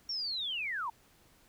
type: linear sweep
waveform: sine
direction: down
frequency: 5588 to 864 Hz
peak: -33 dBFS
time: 0.09-0.9 s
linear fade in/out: 5 ms
effects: pink hiss -64 dBFS RMS until 1.48 s